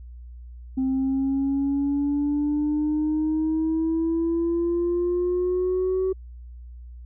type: exponential sweep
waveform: sine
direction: up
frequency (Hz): 261.6 to 378.5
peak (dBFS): -19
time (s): 0.77-6.13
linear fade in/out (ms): 10
effects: tanh soft clip ceiling -18 dBFS + added 60 Hz sine -38 dBFS peak until 7.05 s